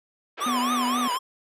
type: band-pass noise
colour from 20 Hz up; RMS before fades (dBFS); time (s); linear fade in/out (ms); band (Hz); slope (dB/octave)
pink; -36; 0.37-1.18; 20; 410 to 3300; 24
type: tone with vibrato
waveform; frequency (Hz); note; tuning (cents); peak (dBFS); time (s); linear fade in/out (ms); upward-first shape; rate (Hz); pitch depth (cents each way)
square; 1100; C#6; -14; -25; 0.4-1.19; 20; triangle; 3.8; 240
type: harmonic tone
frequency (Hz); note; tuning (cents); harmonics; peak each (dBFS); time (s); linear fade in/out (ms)
246.9; B3; 0; 1 / 3 / 5 / 7 / 9 / 10; -26 / -37 / -42 / -45 / -44 / -44; 0.46-1.08; 5
effects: resampled to 32000 Hz